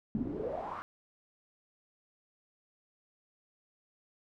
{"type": "noise with band-pass filter sweep", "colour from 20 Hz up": "brown", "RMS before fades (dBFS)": -37, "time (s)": [0.15, 0.82], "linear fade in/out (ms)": 0, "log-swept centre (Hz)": [210, 1300], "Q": 5.3, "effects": []}